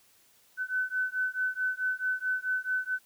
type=beating tone pair; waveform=sine; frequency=1509 / 1513.6 Hz; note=F#6 / F#6; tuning=+34 / +39 cents; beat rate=4.6 Hz; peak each=-31 dBFS; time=0.57-2.99 s; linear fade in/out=50 ms; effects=white hiss -63 dBFS RMS until 3.05 s